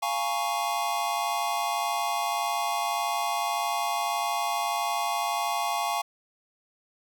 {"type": "chord", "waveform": "square", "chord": "Bb minor seventh", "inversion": "second", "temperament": "equal", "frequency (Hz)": [698.5, 830.6, 932.3, 1108.7], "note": ["F5", "Ab5", "Bb5", "Db6"], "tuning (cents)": [0, 0, 0, 0], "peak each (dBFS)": [-32, -31, -36, -32], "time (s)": [0.02, 6.02], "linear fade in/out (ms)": 10, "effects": []}